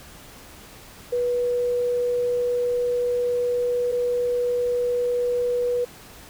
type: tone pair in turn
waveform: sine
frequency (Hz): 487.8 / 487.8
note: B4 / B4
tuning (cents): -21 / -21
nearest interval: unison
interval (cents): 0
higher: neither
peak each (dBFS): -20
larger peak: neither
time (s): 1.12-3.92 / 3.92-5.85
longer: first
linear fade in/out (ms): 10
effects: pink hiss -45 dBFS RMS until 6.29 s